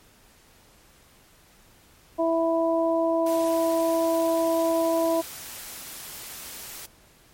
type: harmonic tone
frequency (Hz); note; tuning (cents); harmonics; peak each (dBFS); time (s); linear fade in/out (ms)
329.6; E4; 0; 1 / 2 / 3; -25 / -22 / -30; 2.18-5.22; 20
type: noise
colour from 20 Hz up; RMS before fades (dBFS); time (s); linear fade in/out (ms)
white; -39; 3.26-6.86; 5
effects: pink hiss -56 dBFS RMS until 7.33 s + MP3 64 kbps